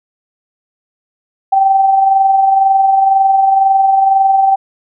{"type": "tone with amplitude modulation", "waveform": "sine", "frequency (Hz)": 777, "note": "G5", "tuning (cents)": -16, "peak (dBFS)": -5, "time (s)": [1.52, 4.56], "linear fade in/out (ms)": 10, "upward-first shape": "sine", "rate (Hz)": 22, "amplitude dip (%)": 40, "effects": []}